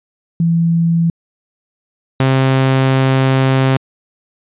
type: tone pair in turn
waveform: sine / sawtooth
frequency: 167.2 / 132.71 Hz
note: E3 / C3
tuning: +25 / +25 cents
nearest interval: major third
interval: 400 cents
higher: first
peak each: -10 / -6 dBFS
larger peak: second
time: 0.4-1.1 / 2.2-3.77 s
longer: second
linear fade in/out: 2 ms
effects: resampled to 8000 Hz